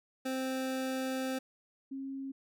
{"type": "tone pair in turn", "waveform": ["25% pulse", "sine"], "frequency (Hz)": [261.6, 270.2], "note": ["C4", "C#4"], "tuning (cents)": [0, -44], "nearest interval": "minor second", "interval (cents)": 56, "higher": "second", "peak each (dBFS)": [-29, -37], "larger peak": "first", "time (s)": [[0.25, 1.39], [1.91, 2.32]], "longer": "first", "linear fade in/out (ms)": 10, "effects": []}